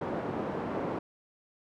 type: band-pass noise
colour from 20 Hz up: pink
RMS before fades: -34 dBFS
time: 0.01-0.99 s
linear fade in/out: 5 ms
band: 200 to 860 Hz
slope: 12 dB/octave
effects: none